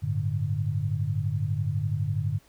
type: chord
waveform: sine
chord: G suspended second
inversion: none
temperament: equal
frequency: 98 / 110 / 146.83 Hz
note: G2 / A2 / D3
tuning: 0 / 0 / 0 cents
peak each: -29 dBFS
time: 0.02-2.39 s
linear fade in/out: 20 ms
effects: pink hiss -60 dBFS RMS until 2.48 s